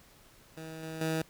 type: tone with level steps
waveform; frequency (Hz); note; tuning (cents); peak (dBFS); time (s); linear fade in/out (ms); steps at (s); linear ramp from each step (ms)
15% pulse; 160; D#3; +49; -35 / -32 / -23; 0.57-1.22; 2; 0.83 / 1.01; 2
effects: pink hiss -59 dBFS RMS until 1.29 s